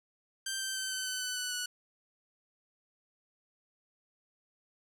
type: tone with pitch steps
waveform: 10% pulse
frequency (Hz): 1568 / 1554.5 / 1541.1 / 1527.8 / 1514.6 / 1501.5 / 1488.6 / 1475.7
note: G6 / G6 / G6 / G6 / F#6 / F#6 / F#6 / F#6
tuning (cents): 0 / -15 / -30 / -45 / +40 / +25 / +10 / -5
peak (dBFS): -25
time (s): 0.46-1.66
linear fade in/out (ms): 5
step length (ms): 150
effects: none